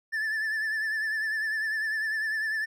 triangle tone with vibrato, 1752 Hz, A6, 8 cents flat, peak -25 dBFS, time 0.12-2.66 s, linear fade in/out 20 ms, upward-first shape triangle, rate 10 Hz, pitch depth 63 cents each way, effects none

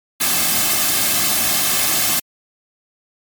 white noise with comb filter, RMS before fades -17 dBFS, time 0.2-2.2 s, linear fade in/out 10 ms, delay 2.1 ms, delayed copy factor -0.65, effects MP3 96 kbps

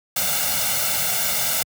white noise with comb filter, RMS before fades -22 dBFS, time 0.16-1.63 s, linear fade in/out 5 ms, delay 1.4 ms, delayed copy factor +0.85, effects high-pass 80 Hz 12 dB/octave

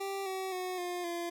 25% pulse tone with pitch steps, 392 / 379.3 / 367 / 355.1 / 343.6 Hz, G4 / F#4 / F#4 / F4 / F4, 0 / +43 / -14 / +29 / -28 cents, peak -31 dBFS, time 0-1.3 s, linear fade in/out 10 ms, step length 260 ms, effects none

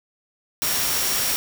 sine tone in noise, 5590 Hz, F8, 1 cent sharp, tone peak -29 dBFS, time 0.62-1.36 s, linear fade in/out 0 ms, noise white, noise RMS -23 dBFS, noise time 0.62-1.36 s, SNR -9 dB, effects none

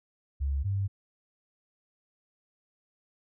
sine tone pair in turn, 69.3 / 98.57 Hz, C#2 / G2, 0 / +10 cents, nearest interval tritone, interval 610 cents, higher second, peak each -26 dBFS, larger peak neither, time 0.4-0.64 / 0.64-0.88 s, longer neither, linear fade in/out 20 ms, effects none

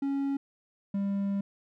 triangle tone pair in turn, 276.9 / 198.71 Hz, C#4 / G3, -2 / +24 cents, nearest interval tritone, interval 574 cents, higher first, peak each -25 dBFS, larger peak neither, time 0.02-0.37 / 0.94-1.41 s, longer second, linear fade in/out 5 ms, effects none

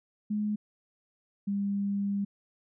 sine tone pair in turn, 210 / 200.3 Hz, G#3 / G3, +19 / +38 cents, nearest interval minor second, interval 81 cents, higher first, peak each -27 dBFS, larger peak neither, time 0.3-0.56 / 1.47-2.25 s, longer second, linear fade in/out 10 ms, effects none

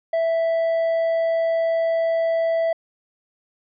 sine tone with hard clipping, 659.3 Hz, E5, in tune, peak -19 dBFS, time 0.13-2.73 s, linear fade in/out 5 ms, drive 3 dB, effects resampled to 11025 Hz

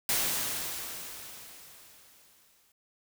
white noise with exponential decay, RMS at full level -27 dBFS, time 0.09-2.72 s, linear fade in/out 2 ms, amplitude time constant 570 ms, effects none

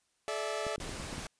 sawtooth chord, A suspended fourth, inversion none, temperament equal with one note detuned, 430 / 587.3 / 659.3 Hz, A4 / D5 / E5, -40 / 0 / 0 cents, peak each -34 dBFS, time 0.28-0.76 s, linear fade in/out 0 ms
clicks, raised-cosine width 3 ms, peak -29 dBFS, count 6, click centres 0.667 / 0.781 / 0.893 / 1 / 1.129 / 1.181 s
pink noise, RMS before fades -41 dBFS, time 0.8-1.27 s, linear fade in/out 2 ms
effects white hiss -75 dBFS RMS until 1.39 s + resampled to 22050 Hz

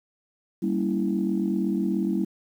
sine chord, G diminished seventh, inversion none, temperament equal with one note detuned, 196 / 233.1 / 282 / 329.6 Hz, G3 / Bb3 / Db4 / Fb4, 0 / 0 / +30 / 0 cents, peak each -25 / -29 / -31 / -27 dBFS, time 0.62-2.25 s, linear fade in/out 10 ms, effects tanh soft clip ceiling -13 dBFS + 9-bit

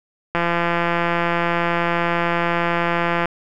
click train, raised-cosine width 0.5 ms, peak -5 dBFS, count 498, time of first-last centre 0.35-3.256 s, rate 171 Hz, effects none

